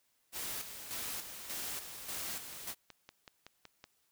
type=noise with tremolo; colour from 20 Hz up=white; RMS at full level=-40 dBFS; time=0.32-2.75 s; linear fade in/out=50 ms; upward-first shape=square; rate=1.7 Hz; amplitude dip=55%
type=click train; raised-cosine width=0.2 ms; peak=-32 dBFS; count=9; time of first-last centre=2.34-3.841 s; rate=5.33 Hz
effects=white hiss -75 dBFS RMS until 4.11 s